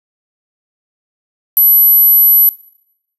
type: tone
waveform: sine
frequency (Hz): 11800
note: F#9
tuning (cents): -6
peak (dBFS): -4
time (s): 1.57-2.49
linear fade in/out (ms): 0
effects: noise-tail reverb RT60 0.7 s tail -17 dB re dry + tanh soft clip ceiling 0 dBFS